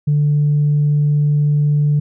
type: tone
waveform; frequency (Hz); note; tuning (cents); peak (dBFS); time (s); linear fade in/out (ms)
sine; 147.3; D3; +6; -10; 0.07-2; 10
effects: tanh soft clip ceiling -8 dBFS